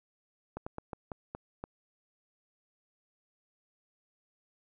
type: slowing click train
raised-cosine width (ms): 1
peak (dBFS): -24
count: 7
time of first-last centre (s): 0.57-1.64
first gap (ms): 95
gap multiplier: 1.25
effects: none